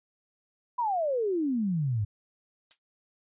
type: exponential sweep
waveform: sine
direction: down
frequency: 1008 to 98 Hz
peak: -25 dBFS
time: 0.78-2.05 s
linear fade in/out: 10 ms
type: noise with exponential decay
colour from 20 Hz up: violet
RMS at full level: -35 dBFS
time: 2.71-2.79 s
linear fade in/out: 0 ms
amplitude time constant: 17 ms
effects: resampled to 8000 Hz